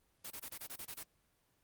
white noise bursts, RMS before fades -45 dBFS, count 9, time 0.24-1.035 s, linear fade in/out 10 ms, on 67 ms, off 24 ms, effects pink hiss -75 dBFS RMS until 1.63 s + Opus 24 kbps

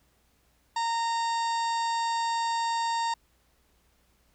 harmonic tone, 923 Hz, A#5, 17 cents flat, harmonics 1 / 2 / 3 / 4 / 5 / 6 / 7 / 8 / 9, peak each -26 / -38 / -45 / -41 / -40 / -46 / -53 / -44 / -53 dBFS, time 0.76-3.14 s, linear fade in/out 5 ms, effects added 60 Hz sine -68 dBFS peak until 4.34 s + pink hiss -68 dBFS RMS until 4.34 s

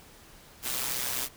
white noise with amplitude modulation, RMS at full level -29 dBFS, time 0.62-1.29 s, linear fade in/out 50 ms, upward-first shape sine, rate 127 Hz, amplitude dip 60%, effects pink hiss -53 dBFS RMS until 1.36 s

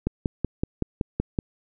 click train, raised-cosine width 3 ms, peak -10 dBFS, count 8, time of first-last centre 0.07-1.388 s, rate 5.31 Hz, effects none

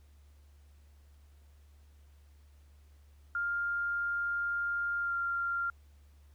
sine tone with pitch glide, 1402 to 1388.3 Hz, F6 to F6, +6 to -11 cents, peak -30 dBFS, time 3.35-5.7 s, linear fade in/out 2 ms, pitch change -17 cents, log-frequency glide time 5-5.14 s, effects added 72 Hz sine -56 dBFS peak until 6.34 s + pink hiss -71 dBFS RMS until 6.34 s

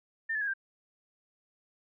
sine tone with pitch steps, 1800 / 1723.7 / 1650.6 / 1580.6 Hz, A6 / A6 / G#6 / G6, +39 / -36 / -11 / +14 cents, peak -29 dBFS, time 0.29-0.538 s, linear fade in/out 10 ms, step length 62 ms, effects none

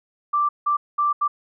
sine tone bursts at uneven times, 1174.7 Hz, D6, in tune, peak -17 dBFS, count 4, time 0.33-0.49 / 0.66-0.77 / 0.98-1.13 / 1.21-1.28 s, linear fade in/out 10 ms, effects none

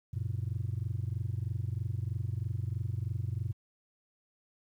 sine chord, F# major, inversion none, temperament just, 92.5 / 115.62 / 138.75 Hz, F#2 / A#2 / C#3, 0 / -14 / +2 cents, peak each -34 / -33 / -39 dBFS, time 0.13-3.53 s, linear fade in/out 10 ms, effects tanh soft clip ceiling -26 dBFS + 11-bit

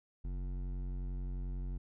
sine tone with hard clipping, 45.66 Hz, F#1, 22 cents flat, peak -38 dBFS, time 0.24-1.78 s, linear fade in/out 10 ms, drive 12 dB, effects none

